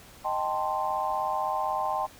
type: chord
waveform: sine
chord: A half-diminished seventh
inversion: second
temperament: equal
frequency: 622.3 / 784 / 880 / 1046.5 Hz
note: Eb5 / G5 / A5 / C6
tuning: 0 / 0 / 0 / 0 cents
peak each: -34 / -30 / -32 / -31 dBFS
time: 0.24-2.07 s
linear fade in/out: 20 ms
effects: pink hiss -51 dBFS RMS until 2.19 s